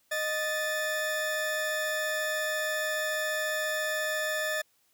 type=tone pair together; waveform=40% pulse; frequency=619 / 1750.8 Hz; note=D#5 / A6; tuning=-9 / -9 cents; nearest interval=octave + tritone; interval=1800 cents; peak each=-31 / -30 dBFS; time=0.11-4.62 s; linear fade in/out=10 ms; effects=white hiss -69 dBFS RMS until 4.93 s